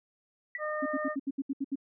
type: tone with exponential decay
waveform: sine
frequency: 1952 Hz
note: B6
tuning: 21 cents flat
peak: -29 dBFS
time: 0.55-0.64 s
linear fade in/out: 2 ms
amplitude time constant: 18 ms
type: harmonic tone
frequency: 609 Hz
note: D#5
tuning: 37 cents flat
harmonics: 1 / 2 / 3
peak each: -33 / -36 / -38 dBFS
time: 0.58-1.16 s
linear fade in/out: 50 ms
type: tone bursts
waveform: sine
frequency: 274.3 Hz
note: C#4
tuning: 18 cents flat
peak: -28 dBFS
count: 9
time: 0.82-1.757 s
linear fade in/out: 10 ms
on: 41 ms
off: 71 ms
effects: none